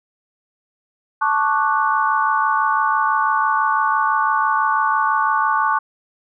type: chord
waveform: sine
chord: D major seventh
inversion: second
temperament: equal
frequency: 880 / 1108.7 / 1174.7 / 1480 Hz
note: A5 / C#6 / D6 / F#6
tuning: 0 / 0 / 0 / 0 cents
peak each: -20 / -19 / -22 / -22 dBFS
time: 1.21-5.79 s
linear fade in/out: 10 ms
effects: none